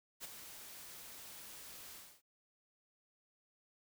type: noise with ADSR envelope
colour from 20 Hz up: white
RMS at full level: -44 dBFS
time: 0.2-2.22 s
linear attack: 42 ms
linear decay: 19 ms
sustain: -8 dB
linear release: 280 ms
effects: none